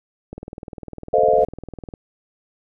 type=click train; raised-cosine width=2 ms; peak=-19 dBFS; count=33; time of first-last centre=0.33-1.938 s; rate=19.9 Hz
type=noise with exponential growth; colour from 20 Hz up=brown; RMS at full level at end=-35 dBFS; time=1.13-1.45 s; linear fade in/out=1 ms; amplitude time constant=68 ms
type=chord; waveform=sine; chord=F dominant seventh; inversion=first; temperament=equal with one note detuned; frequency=440 / 515.2 / 622.3 / 698.5 Hz; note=A4 / C5 / Eb5 / F5; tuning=0 / -27 / 0 / 0 cents; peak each=-18 dBFS; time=1.13-1.45 s; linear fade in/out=10 ms
effects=none